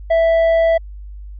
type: tone with tanh clipping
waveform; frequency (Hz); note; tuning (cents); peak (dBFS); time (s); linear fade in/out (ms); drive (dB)
triangle; 659.3; E5; 0; -12; 0.1-0.78; 10; 10
effects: added 50 Hz sine -30 dBFS peak until 1.39 s